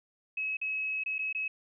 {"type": "tone with dropouts", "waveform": "sine", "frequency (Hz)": 2567, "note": "E7", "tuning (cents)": -47, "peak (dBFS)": -30, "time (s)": [0.37, 1.48], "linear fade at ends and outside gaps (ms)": 5, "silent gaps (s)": [[0.57, 0.614], [1.037, 1.06], [1.183, 1.19], [1.328, 1.348]], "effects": []}